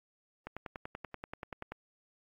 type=click train; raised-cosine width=0.5 ms; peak=-25 dBFS; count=14; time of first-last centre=0.47-1.72 s; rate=10.4 Hz; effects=AAC 32 kbps